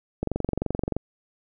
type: click train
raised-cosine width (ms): 2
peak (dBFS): -12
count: 18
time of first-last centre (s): 0.23-0.966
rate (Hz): 23.1
effects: none